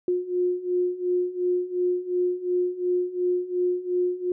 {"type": "beating tone pair", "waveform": "sine", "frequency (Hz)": [357.4, 360.2], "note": ["F4", "F#4"], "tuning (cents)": [40, -46], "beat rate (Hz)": 2.8, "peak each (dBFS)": [-27, -24], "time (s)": [0.08, 4.32], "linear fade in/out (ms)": 2, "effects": []}